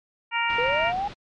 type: harmonic tone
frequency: 466.2 Hz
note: A#4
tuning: in tune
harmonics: 2 / 3 / 4 / 5 / 6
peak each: -26 / -30 / -30 / -27 / -30 dBFS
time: 0.31-0.93 s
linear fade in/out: 50 ms
type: low-pass noise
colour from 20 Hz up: pink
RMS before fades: -40 dBFS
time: 0.49-1.14 s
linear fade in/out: 10 ms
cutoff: 4400 Hz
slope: 24 dB/octave
type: linear sweep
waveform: sine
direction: up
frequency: 467.4 to 830 Hz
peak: -24 dBFS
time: 0.58-1.08 s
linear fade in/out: 5 ms
effects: MP3 64 kbps